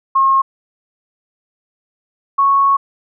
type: tone pair in turn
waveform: sine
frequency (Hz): 1078 / 1105.1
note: C#6 / C#6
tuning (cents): -49 / -6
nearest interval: unison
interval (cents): 43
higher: second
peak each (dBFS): -9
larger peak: neither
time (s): 0.15-0.42 / 2.38-2.77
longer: second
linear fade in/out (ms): 10
effects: none